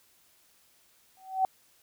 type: tone with exponential growth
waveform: sine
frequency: 760 Hz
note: F#5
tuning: 46 cents sharp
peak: -19 dBFS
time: 1.17-1.45 s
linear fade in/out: 1 ms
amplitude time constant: 60 ms
effects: white hiss -64 dBFS RMS until 1.82 s